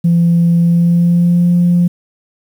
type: tone with pitch glide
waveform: sine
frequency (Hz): 170 to 174.98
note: F3 to F3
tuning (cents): -46 to +4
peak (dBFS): -6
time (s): 0.04-1.88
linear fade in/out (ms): 10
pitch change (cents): +50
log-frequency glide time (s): 0.61-1.51
effects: tanh soft clip ceiling -4 dBFS + 7-bit